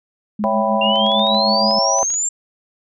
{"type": "tone with tremolo", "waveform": "sine", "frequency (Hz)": 210, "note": "G#3", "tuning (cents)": 19, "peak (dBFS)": -18, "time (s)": [0.39, 1.79], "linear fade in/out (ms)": 5, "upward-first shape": "sine", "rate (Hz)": 6.5, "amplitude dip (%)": 60}
{"type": "chord", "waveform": "sine", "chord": "C# half-diminished seventh", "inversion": "none", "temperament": "equal", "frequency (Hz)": [554.4, 659.3, 784, 987.8], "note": ["C#5", "E5", "G5", "B5"], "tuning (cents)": [0, 0, 0, 0], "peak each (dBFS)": -21, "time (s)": [0.44, 2.03], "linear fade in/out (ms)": 0}
{"type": "exponential sweep", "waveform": "sine", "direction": "up", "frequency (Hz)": [2755, 7459], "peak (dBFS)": -17, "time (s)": [0.81, 2.29], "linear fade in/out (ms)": 5}
{"type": "clicks", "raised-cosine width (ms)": 0.2, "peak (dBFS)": -20, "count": 10, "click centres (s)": [0.958, 1.065, 1.118, 1.195, 1.269, 1.347, 1.71, 1.987, 2.103, 2.141]}
{"effects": []}